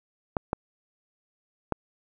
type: clicks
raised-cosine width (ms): 1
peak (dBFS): -11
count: 3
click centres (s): 0.368 / 0.531 / 1.723
effects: none